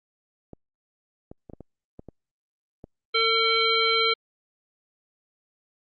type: clicks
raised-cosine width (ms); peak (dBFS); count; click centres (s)
2; -27; 8; 0.533 / 1.315 / 1.498 / 1.535 / 1.607 / 1.994 / 2.087 / 2.841
type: harmonic tone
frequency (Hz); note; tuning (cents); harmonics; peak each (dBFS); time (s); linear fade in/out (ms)
451.4; A4; +44; 1 / 3 / 5 / 7 / 9; -26 / -26 / -26 / -26 / -26; 3.14-4.14; 10
effects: Opus 48 kbps